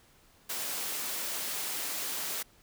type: high-pass noise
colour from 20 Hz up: white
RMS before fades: -35 dBFS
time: 0.49-2.43 s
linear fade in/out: 10 ms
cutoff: 230 Hz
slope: 12 dB/octave
effects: pink hiss -62 dBFS RMS until 2.62 s